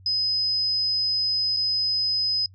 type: tone with dropouts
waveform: sine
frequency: 5040 Hz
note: D#8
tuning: 21 cents sharp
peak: -21 dBFS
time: 0.06-2.46 s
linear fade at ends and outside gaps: 2 ms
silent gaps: 1.565-1.569 s
effects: noise-tail reverb RT60 0.1 s tail -26 dB re dry + added 94 Hz sine -47 dBFS peak until 2.54 s